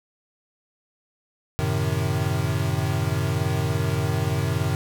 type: chord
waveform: square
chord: F# diminished seventh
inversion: none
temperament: equal with one note detuned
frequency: 92.5 / 110 / 130.81 / 154.31 Hz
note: F#2 / A2 / C3 / Eb3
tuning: 0 / 0 / 0 / -14 cents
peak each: -28 dBFS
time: 1.59-4.75 s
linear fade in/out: 0 ms
effects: none